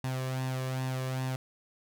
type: tone with flanger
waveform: sawtooth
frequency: 130 Hz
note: C3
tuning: 11 cents flat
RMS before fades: -33 dBFS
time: 0.04-1.36 s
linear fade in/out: 2 ms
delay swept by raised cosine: 1.1 to 1.79 ms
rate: 2.5 Hz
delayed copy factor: +0.55
effects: none